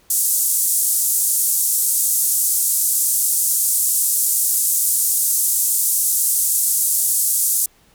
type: band-pass noise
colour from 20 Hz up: pink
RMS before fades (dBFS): -18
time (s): 0.1-7.66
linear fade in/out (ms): 5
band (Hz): 7900 to 14000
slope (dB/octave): 24
effects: pink hiss -55 dBFS RMS until 7.94 s